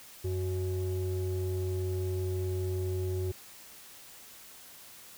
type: tone pair together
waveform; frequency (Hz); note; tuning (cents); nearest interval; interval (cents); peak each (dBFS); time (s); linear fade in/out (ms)
sine; 92.5 / 370; F#2 / F#4; 0 / 0; 2 octaves; 2400; -29 / -32; 0.24-3.32; 10
effects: tanh soft clip ceiling -26 dBFS + white hiss -51 dBFS RMS until 5.17 s